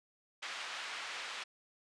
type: band-pass noise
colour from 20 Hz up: pink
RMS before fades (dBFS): -43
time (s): 0.42-1.44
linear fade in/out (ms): 10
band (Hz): 1300 to 3900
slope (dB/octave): 12
effects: resampled to 22050 Hz